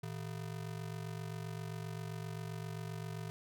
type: ring-modulated tone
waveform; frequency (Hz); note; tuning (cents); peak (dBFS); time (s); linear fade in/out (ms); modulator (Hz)
square; 137.8; C#3; -10; -38; 0.03-3.3; 0; 23.8
effects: none